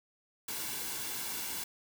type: noise with comb filter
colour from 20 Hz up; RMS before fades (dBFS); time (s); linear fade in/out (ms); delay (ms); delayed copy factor
white; -38; 0.48-1.64; 5; 1.6; -0.5
effects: none